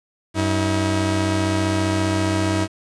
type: tone pair together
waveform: sawtooth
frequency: 95.2 / 320.2 Hz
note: F#2 / D#4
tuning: +50 / +50 cents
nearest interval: octave + major sixth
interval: 2100 cents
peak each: -17 dBFS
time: 0.34-2.68 s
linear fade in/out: 50 ms
effects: resampled to 22050 Hz + 8-bit